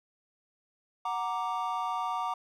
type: chord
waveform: triangle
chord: Gb augmented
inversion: none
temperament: equal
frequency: 740 / 932.3 / 1174.7 Hz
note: Gb5 / Bb5 / D6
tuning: 0 / 0 / 0 cents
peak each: -33 / -32 / -32 dBFS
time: 1.05-2.34 s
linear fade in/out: 5 ms
effects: none

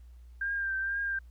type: tone with vibrato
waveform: sine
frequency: 1588 Hz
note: G6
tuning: 22 cents sharp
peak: -29 dBFS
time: 0.41-1.19 s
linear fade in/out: 5 ms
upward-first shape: triangle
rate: 2.1 Hz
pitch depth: 40 cents each way
effects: added 60 Hz sine -48 dBFS peak until 1.3 s + pink hiss -72 dBFS RMS until 1.3 s

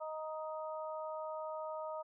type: harmonic tone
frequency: 312.3 Hz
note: D#4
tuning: 7 cents sharp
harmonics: 2 / 3 / 4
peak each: -41 / -45 / -47 dBFS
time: 0-2.03 s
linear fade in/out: 20 ms
effects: none

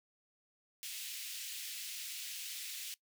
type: high-pass noise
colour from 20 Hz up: pink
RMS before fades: -44 dBFS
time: 0.83-2.94 s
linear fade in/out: 0 ms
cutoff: 2500 Hz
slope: 24 dB/octave
effects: noise-tail reverb RT60 0.1 s tail -20 dB re dry

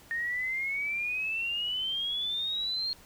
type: exponential sweep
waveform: sine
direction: up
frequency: 1834 to 4265 Hz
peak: -29 dBFS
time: 0.11-2.93 s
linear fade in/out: 0 ms
effects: pink hiss -55 dBFS RMS until 3.05 s

